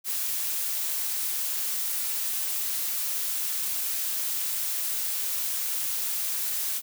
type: noise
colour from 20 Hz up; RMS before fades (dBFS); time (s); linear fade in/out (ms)
blue; -29; 0.04-6.82; 50
effects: none